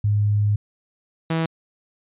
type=tone pair in turn; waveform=sine / sawtooth; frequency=103.83 / 162.88 Hz; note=G#2 / E3; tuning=0 / -20 cents; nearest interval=minor sixth; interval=780 cents; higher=second; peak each=-16 dBFS; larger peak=neither; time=0.04-0.56 / 1.3-1.46 s; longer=first; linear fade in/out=5 ms; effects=resampled to 8000 Hz